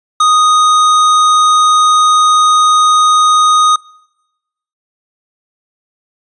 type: tone with hard clipping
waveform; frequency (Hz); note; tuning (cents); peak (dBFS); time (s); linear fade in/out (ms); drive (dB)
sine; 1243; D#6; -2; -8; 0.2-3.76; 5; 16
effects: noise-tail reverb RT60 1.0 s tail -25 dB re dry + resampled to 22050 Hz